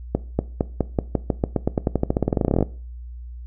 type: accelerating click train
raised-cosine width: 2 ms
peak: -5 dBFS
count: 29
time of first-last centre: 0.15-2.627 s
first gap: 240 ms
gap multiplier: 0.91
effects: noise-tail reverb RT60 0.4 s tail -19 dB re dry + added 60 Hz sine -33 dBFS peak until 3.46 s